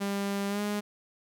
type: tone with pitch glide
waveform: sawtooth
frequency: 199.5 to 206.8 Hz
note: G3 to G#3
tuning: +31 to -7 cents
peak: -25 dBFS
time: 0-0.81 s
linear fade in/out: 20 ms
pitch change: +62 cents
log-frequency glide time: 0.48-0.61 s
effects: none